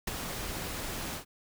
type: noise with ADSR envelope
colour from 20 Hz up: pink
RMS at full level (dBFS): -31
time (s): 0.07-1.25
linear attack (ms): 7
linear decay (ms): 17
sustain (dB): -6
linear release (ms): 100
effects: none